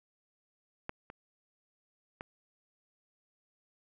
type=clicks; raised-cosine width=0.5 ms; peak=-21 / -30 / -25 dBFS; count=3; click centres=0.894 / 1.101 / 2.209 s; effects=none